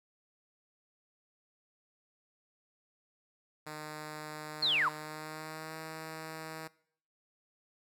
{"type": "tone with pitch glide", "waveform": "5% pulse", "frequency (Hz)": [153, 159.04], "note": ["D#3", "D#3"], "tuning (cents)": [-29, 38], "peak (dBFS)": -30, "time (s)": [3.66, 6.68], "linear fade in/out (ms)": 10, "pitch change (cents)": 67, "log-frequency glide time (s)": [4.95, 5.79]}
{"type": "linear sweep", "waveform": "sine", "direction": "down", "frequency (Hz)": [4435, 880], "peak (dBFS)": -26, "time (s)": [4.62, 4.89], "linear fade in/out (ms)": 10}
{"effects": ["noise-tail reverb RT60 0.6 s tail -21 dB re dry"]}